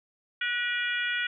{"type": "harmonic tone with a mistuned harmonic", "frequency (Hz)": 480, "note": "B4", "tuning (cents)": -49, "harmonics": [3, 4, 5, 6, 7], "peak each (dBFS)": [-30, -32, -34, -36, -37], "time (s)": [0.41, 1.27], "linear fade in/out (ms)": 5, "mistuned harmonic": 3, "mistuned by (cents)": 34, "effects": []}